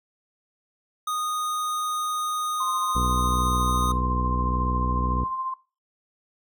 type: tone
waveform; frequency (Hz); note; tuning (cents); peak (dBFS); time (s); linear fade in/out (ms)
square; 1237; D#6; -10; -26; 1.07-3.92; 5
type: tone with tremolo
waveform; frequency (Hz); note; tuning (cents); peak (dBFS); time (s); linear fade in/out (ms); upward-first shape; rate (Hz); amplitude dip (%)
sine; 1046.5; C6; 0; -25; 2.6-5.54; 5; sine; 14; 40
type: harmonic tone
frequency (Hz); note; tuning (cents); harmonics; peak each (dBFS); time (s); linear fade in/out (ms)
61.74; B1; 0; 1 / 2 / 3 / 4 / 5 / 6 / 7 / 8; -25 / -31 / -32 / -33 / -40 / -41 / -43 / -39; 2.95-5.24; 5
effects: noise-tail reverb RT60 0.3 s tail -18 dB re dry